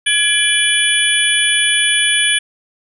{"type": "tone cluster", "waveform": "sine", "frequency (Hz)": [1689, 2371, 3001, 3384, 9640], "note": ["G#6", "D7", "F#7", "G#7", "D9"], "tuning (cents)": [29, 16, 24, 32, 44], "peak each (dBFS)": -18, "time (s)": [0.06, 2.39], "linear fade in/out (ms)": 10, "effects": []}